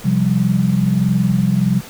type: chord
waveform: sine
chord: C suspended fourth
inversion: none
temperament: equal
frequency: 130.81 / 174.61 / 196 Hz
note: C3 / F3 / G3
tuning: 0 / 0 / 0 cents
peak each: -18 / -17 / -16 dBFS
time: 0.04-1.81 s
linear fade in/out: 20 ms
effects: pink hiss -36 dBFS RMS until 1.89 s